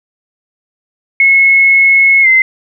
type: tone with pitch glide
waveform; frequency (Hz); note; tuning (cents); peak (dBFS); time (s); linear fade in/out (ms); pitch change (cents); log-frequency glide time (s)
sine; 2182 to 2067; C#7 to C7; -28 to -22; -4; 1.2-2.42; 2; -94; 2.22-2.27
effects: none